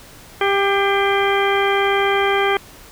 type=harmonic tone with a mistuned harmonic; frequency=396.3 Hz; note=G4; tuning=19 cents sharp; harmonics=1 / 2 / 3 / 4 / 5 / 6 / 8; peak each=-18 / -21 / -23 / -24 / -25 / -26 / -27 dBFS; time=0.41-2.57 s; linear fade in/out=2 ms; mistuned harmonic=5; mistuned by=+41 cents; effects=pink hiss -42 dBFS RMS until 2.91 s